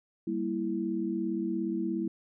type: chord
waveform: sine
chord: E diminished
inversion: first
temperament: equal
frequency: 196 / 233.1 / 329.6 Hz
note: G3 / Bb3 / E4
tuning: 0 / 0 / 0 cents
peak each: -34 / -35 / -31 dBFS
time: 0.27-2.08 s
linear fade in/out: 5 ms
effects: none